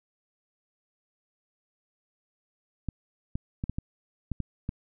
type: clicks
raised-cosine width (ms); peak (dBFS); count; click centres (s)
5; -18; 8; 2.887 / 3.355 / 3.639 / 3.696 / 3.785 / 4.317 / 4.403 / 4.691
effects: none